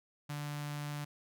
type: tone with notch filter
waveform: sawtooth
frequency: 146.83 Hz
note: D3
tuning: in tune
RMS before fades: -40 dBFS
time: 0.29-1.05 s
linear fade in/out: 10 ms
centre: 400 Hz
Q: 0.86
effects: none